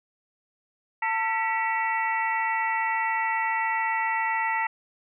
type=harmonic tone with a mistuned harmonic; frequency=448.2 Hz; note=A4; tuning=32 cents sharp; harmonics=2 / 3 / 4 / 5 / 6; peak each=-26 / -34 / -28 / -34 / -37 dBFS; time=1.02-4.67 s; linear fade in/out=5 ms; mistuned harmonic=4; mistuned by=+140 cents; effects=none